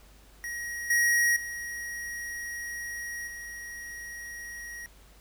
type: tone with level steps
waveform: square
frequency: 1894 Hz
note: A#6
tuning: 27 cents sharp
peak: -34 / -22 / -35 / -39 dBFS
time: 0.44-4.86 s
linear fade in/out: 0 ms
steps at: 0.9 / 1.36 / 3.27 s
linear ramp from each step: 5 ms
effects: added 50 Hz sine -54 dBFS peak until 5.2 s + pink hiss -58 dBFS RMS until 5.2 s